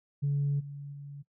sine tone with level steps, 142.3 Hz, C#3, 46 cents sharp, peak -24 / -38 / -40 dBFS, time 0.22-1.23 s, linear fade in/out 20 ms, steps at 0.59 / 0.92 s, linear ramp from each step 20 ms, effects noise-tail reverb RT60 0.1 s tail -19 dB re dry + tanh soft clip ceiling -22 dBFS

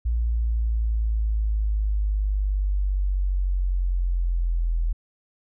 sine linear sweep, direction down, 58 to 41.2 Hz, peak -20 dBFS, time 0.05-4.93 s, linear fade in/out 10 ms, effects none

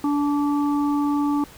harmonic tone, 289.7 Hz, D4, 24 cents flat, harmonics 1 / 3 / 4, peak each -19 / -29 / -31 dBFS, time 0.04-1.44 s, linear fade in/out 2 ms, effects pink hiss -46 dBFS RMS until 1.57 s

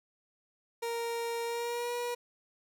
30% pulse tone with pitch glide, 466.2 to 482.4 Hz, A#4 to B4, 0 to -41 cents, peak -30 dBFS, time 0.82-2.15 s, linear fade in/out 10 ms, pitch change +59 cents, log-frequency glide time 1.44-1.93 s, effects none

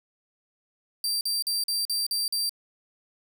sawtooth tone bursts, 4699 Hz, D8, in tune, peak -22 dBFS, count 7, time 1.04-2.494 s, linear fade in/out 2 ms, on 170 ms, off 44 ms, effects none

